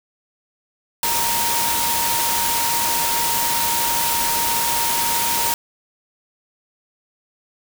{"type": "tone in noise", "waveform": "sine", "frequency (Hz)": 932.3, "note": "A#5", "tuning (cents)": 0, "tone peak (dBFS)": -23, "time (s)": [1.03, 5.54], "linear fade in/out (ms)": 2, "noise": "white", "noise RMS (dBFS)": -21, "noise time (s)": [1.03, 5.54], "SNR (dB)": -5, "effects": []}